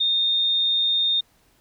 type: tone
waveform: sine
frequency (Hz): 3659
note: A#7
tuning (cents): -33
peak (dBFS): -18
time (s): 0-1.21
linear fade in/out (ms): 10
effects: pink hiss -61 dBFS RMS until 1.6 s